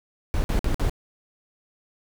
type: noise bursts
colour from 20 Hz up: brown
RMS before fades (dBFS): -22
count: 4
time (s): 0.34-0.896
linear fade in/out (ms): 0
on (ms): 100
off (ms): 52
effects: none